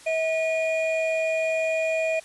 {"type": "tone pair together", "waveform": "triangle", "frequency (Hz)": [643, 2442], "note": ["E5", "D#7"], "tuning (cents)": [-43, -33], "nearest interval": "octave + major seventh", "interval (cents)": 2310, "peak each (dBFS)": [-21, -27], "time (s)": [0.06, 2.2], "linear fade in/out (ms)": 10, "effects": ["white hiss -48 dBFS RMS until 2.24 s", "resampled to 24000 Hz"]}